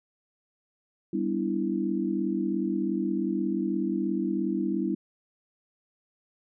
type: chord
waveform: sine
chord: E minor seventh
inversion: first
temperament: equal with one note detuned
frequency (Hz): 196 / 246.9 / 292.8 / 329.6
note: G3 / B3 / D4 / E4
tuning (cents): 0 / 0 / -5 / 0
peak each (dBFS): -30 / -33 / -32 / -29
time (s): 1.13-4.95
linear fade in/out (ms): 5
effects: none